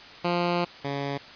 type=tone pair in turn; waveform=10% pulse; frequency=174.61 / 140.48 Hz; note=F3 / C#3; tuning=0 / +23 cents; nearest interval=major third; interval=377 cents; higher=first; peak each=-15 / -20 dBFS; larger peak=first; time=0.24-0.65 / 0.84-1.18 s; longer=first; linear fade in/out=10 ms; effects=white hiss -45 dBFS RMS until 1.35 s + resampled to 11025 Hz